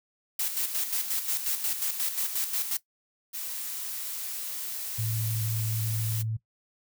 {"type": "noise with tremolo", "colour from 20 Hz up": "blue", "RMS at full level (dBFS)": -28, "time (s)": [0.39, 2.77], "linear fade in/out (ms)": 5, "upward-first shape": "square", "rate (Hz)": 5.6, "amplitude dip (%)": 55}
{"type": "noise", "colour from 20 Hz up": "blue", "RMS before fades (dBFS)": -35, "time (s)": [3.33, 6.23], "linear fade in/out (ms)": 20}
{"type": "tone", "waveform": "sine", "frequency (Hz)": 110.9, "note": "A2", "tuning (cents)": 14, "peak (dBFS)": -28, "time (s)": [4.98, 6.37], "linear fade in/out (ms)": 10}
{"effects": ["noise-tail reverb RT60 0.1 s tail -17 dB re dry"]}